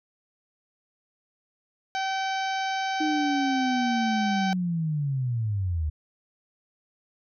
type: harmonic tone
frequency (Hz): 769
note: G5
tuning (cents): -33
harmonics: 1 / 2 / 3 / 4 / 5 / 6 / 7 / 8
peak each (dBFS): -27 / -33 / -37 / -39 / -41 / -43 / -44 / -45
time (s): 1.95-4.53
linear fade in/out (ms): 0
type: linear sweep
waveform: sine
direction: down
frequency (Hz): 311.1 to 73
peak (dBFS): -24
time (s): 3-5.9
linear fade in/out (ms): 10
effects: none

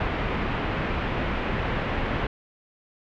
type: low-pass noise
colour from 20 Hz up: pink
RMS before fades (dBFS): -27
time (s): 0-2.27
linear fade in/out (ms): 5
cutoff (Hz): 2700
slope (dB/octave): 24
effects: none

